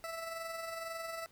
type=tone with amplitude modulation; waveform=20% pulse; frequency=659.3 Hz; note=E5; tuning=in tune; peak=-33 dBFS; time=0.04-1.26 s; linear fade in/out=0 ms; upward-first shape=sine; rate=22 Hz; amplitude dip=40%; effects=pink hiss -65 dBFS RMS until 1.31 s